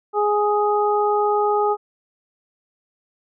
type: harmonic tone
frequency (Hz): 416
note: G#4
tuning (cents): +3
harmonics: 1 / 2 / 3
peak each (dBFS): -19 / -20 / -24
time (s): 0.13-1.77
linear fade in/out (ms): 50
effects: none